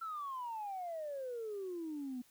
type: exponential sweep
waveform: sine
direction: down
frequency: 1360 to 242.2 Hz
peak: -38 dBFS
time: 0.01-2.22 s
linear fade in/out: 10 ms
effects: tanh soft clip ceiling -35 dBFS + white hiss -67 dBFS RMS until 2.3 s